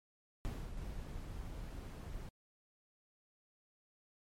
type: noise with exponential decay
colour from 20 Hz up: brown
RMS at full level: -38 dBFS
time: 0.45-1.7 s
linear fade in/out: 0 ms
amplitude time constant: 270 ms
type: noise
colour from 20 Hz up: brown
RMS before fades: -45 dBFS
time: 0.77-2.29 s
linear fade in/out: 2 ms
effects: MP3 64 kbps